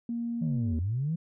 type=tone; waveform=sine; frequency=234.5 Hz; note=A#3; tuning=11 cents sharp; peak=-29 dBFS; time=0.09-0.79 s; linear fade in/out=2 ms
type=linear two-way sweep; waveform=sine; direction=down then up; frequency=171.2 to 77 to 171.2 Hz; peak=-26 dBFS; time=0.41-1.16 s; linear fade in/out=10 ms; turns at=0.77 s
effects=tanh soft clip ceiling -21 dBFS